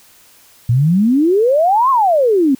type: exponential two-way sweep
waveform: sine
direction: up then down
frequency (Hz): 112.5 to 1108.7 to 253.3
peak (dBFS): -9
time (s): 0.69-2.55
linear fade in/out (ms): 5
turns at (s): 1.9
effects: white hiss -47 dBFS RMS until 2.59 s